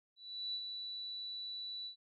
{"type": "tone with ADSR envelope", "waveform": "sine", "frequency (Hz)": 3954, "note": "B7", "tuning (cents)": 1, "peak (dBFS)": -36, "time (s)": [0.16, 1.96], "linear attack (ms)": 380, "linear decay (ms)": 60, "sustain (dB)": -5, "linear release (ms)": 98, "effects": []}